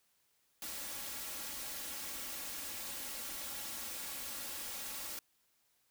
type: noise with comb filter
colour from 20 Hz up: white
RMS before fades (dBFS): -43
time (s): 0.62-5.19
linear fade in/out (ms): 2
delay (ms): 3.6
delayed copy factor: +0.6
effects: white hiss -75 dBFS RMS until 5.9 s

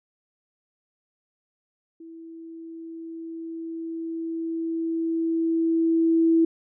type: tone with level ramp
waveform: sine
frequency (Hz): 328.5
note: E4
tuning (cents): -6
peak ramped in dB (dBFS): -40 to -15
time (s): 2-6.45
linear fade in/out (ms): 5
effects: none

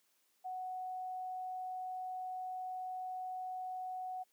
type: tone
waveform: sine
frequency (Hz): 741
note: F#5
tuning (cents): +2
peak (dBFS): -39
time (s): 0.44-4.24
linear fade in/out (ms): 20
effects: white hiss -75 dBFS RMS until 4.32 s + high-pass 200 Hz 12 dB/octave

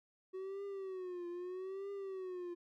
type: tone with vibrato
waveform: triangle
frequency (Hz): 372.9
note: F#4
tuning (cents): +14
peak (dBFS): -39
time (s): 0.33-2.55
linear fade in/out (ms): 20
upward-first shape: triangle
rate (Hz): 0.79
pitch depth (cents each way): 130
effects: none

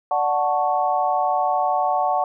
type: chord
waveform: sine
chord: D major seventh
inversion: none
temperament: equal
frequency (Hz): 587.3 / 740 / 880 / 1108.7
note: D5 / F#5 / A5 / C#6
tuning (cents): 0 / 0 / 0 / 0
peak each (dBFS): -26 / -20 / -24 / -26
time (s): 0.11-2.24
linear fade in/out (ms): 2
effects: none

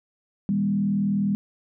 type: tone with frequency modulation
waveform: sine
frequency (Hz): 200.1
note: G3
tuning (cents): +36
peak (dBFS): -20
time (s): 0.49-1.35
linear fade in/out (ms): 0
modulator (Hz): 39.9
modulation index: 0.75
effects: none

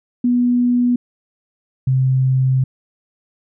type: tone pair in turn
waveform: sine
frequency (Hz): 244.4 / 130.86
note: B3 / C3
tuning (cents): -18 / +1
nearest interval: major seventh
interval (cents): 1081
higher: first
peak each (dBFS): -12 / -12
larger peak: neither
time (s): 0.24-0.96 / 1.87-2.64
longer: second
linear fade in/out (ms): 5
effects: none

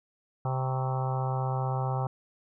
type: harmonic tone with a mistuned harmonic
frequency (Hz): 130.81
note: C3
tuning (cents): 0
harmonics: 1 / 3 / 4 / 5 / 6 / 7 / 8 / 9 / 10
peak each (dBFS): -28 / -41 / -39 / -42 / -35 / -39 / -44 / -42 / -43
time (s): 0.45-2.07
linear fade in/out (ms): 2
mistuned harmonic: 9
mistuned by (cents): -63
effects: none

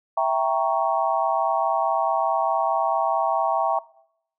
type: chord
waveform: sine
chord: E diminished seventh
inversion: none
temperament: equal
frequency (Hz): 659.3 / 784 / 932.3 / 1108.7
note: E5 / G5 / Bb5 / Db6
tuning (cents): 0 / 0 / 0 / 0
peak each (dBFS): -23 / -24 / -25 / -26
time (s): 0.17-3.79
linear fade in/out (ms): 5
effects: noise-tail reverb RT60 0.7 s tail -21 dB re dry

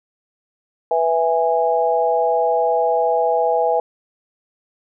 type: chord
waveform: sine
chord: E major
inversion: second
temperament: equal with one note detuned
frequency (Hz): 493.9 / 659.3 / 824.4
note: B4 / E5 / G#5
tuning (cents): 0 / 0 / -13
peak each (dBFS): -19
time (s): 0.91-3.8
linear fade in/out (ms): 2
effects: none

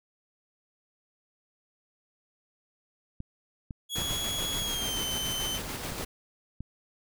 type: clicks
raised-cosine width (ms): 5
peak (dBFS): -25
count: 8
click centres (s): 3.204 / 3.708 / 3.985 / 4.019 / 4.11 / 4.62 / 5.921 / 6.606
type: tone with pitch glide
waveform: sawtooth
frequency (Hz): 3345 to 3067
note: G#7 to G7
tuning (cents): +12 to -38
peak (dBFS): -28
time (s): 3.89-5.6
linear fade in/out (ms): 50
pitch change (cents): -150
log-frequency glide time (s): 4.59-5.01
type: noise with tremolo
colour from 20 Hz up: pink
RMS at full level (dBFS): -35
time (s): 3.95-6.05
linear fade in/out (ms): 10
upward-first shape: square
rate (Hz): 6.9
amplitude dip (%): 30
effects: none

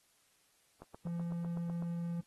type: click train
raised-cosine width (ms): 1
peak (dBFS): -35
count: 9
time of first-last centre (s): 0.82-1.824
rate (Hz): 7.97
type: tone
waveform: triangle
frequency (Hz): 170.6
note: F3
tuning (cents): -40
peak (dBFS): -33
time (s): 1.05-2.21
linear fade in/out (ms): 5
effects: white hiss -71 dBFS RMS until 2.26 s + AAC 32 kbps

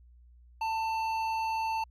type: tone with hard clipping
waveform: triangle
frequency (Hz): 891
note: A5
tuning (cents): +22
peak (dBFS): -30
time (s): 0.61-1.84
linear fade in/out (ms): 5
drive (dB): 13
effects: added 60 Hz sine -53 dBFS peak until 1.9 s + MP3 64 kbps

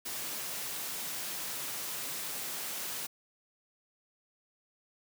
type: high-pass noise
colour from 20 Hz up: white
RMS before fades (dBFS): -38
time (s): 0.05-3.07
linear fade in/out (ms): 10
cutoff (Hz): 110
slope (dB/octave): 24
effects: none

